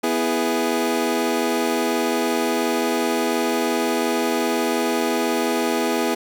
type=chord; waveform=25% pulse; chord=E major; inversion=second; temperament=equal; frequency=246.9 / 329.6 / 415.3 Hz; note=B3 / E4 / G#4; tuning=0 / 0 / 0 cents; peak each=-20 dBFS; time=0.03-6.15 s; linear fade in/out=10 ms; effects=none